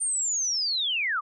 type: linear sweep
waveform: sine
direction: down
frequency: 9000 to 1118 Hz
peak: -24 dBFS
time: 0-1.21 s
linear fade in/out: 20 ms
effects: none